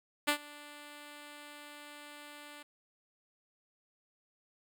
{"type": "tone with ADSR envelope", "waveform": "5% pulse", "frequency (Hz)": 293.7, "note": "D4", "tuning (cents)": 0, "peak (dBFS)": -14, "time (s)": [0.27, 2.63], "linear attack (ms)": 16, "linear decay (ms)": 88, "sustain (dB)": -23, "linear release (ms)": 8, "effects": []}